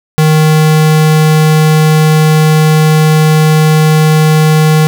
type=tone; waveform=square; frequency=155.5 Hz; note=D#3; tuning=1 cent flat; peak=-5 dBFS; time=0.18-4.87 s; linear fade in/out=0 ms; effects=none